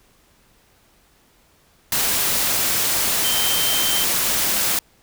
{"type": "tone in noise", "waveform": "sine", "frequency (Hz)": 3124, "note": "G7", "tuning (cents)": -7, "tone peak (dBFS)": -23, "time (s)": [3.24, 4.04], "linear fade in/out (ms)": 2, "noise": "white", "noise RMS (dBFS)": -20, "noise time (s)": [1.92, 4.79], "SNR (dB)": -6, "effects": ["pink hiss -57 dBFS RMS until 5.02 s"]}